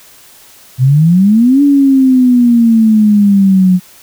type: exponential two-way sweep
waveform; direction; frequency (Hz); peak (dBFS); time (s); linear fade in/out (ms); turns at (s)
sine; up then down; 123.4 to 287.7 to 180.3; -4; 0.78-3.8; 50; 1.62
effects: white hiss -40 dBFS RMS until 4.02 s